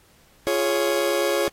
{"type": "chord", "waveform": "40% pulse", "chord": "Db major", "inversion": "first", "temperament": "just", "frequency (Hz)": [346.5, 415.8, 554.4], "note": ["F4", "Ab4", "Db5"], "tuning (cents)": [-14, 2, 0], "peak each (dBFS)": [-25, -25, -22], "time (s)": [0.47, 1.48], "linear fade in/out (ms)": 0, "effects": ["pink hiss -57 dBFS RMS until 1.52 s", "AAC 48 kbps"]}